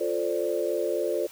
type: chord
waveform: sine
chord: D minor seventh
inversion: first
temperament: equal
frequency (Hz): 349.2 / 440 / 523.3 / 587.3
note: F4 / A4 / C5 / D5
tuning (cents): 0 / 0 / 0 / 0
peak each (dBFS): -30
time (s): 0-1.27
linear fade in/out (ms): 10
effects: white hiss -48 dBFS RMS until 1.31 s